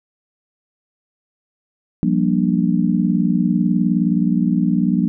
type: chord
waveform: sine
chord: G minor seventh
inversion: third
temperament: just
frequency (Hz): 176.4 / 196 / 235.2 / 294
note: F3 / G3 / Bb3 / D4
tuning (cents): +18 / 0 / +16 / +2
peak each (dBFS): -18 / -20 / -19 / -22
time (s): 2.03-5.08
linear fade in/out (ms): 0
effects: none